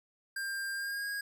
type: tone with pitch glide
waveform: square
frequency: 1595 to 1637.9 Hz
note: G6 to G#6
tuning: +30 to -24 cents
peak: -35 dBFS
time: 0.36-1.21 s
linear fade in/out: 5 ms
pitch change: +46 cents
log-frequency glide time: 0.73-1.08 s
effects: none